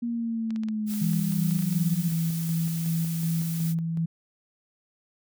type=linear sweep; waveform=sine; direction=down; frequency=237.3 to 176.5 Hz; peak=-26 dBFS; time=0.02-2.09 s; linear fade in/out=10 ms
type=clicks; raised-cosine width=0.2 ms; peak=-27 dBFS; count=11; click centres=0.506 / 0.561 / 0.635 / 0.686 / 0.937 / 1.133 / 1.322 / 1.51 / 1.59 / 1.624 / 1.726 s
type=noise; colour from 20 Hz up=blue; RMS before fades=-38 dBFS; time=0.86-3.75 s; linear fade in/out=50 ms
type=tone with tremolo; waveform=sine; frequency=164.81 Hz; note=E3; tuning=in tune; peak=-23 dBFS; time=1.01-4.06 s; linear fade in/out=10 ms; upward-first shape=square; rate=2.7 Hz; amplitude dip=30%
effects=none